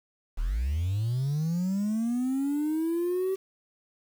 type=linear sweep; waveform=triangle; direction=up; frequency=32.43 to 386.4 Hz; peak=-22 dBFS; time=0.37-3.36 s; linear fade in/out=20 ms; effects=tanh soft clip ceiling -21 dBFS + 8-bit